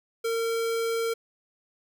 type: tone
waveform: square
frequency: 457.5 Hz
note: A#4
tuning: 32 cents flat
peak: -26 dBFS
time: 0.24-1.14 s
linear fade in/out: 10 ms
effects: none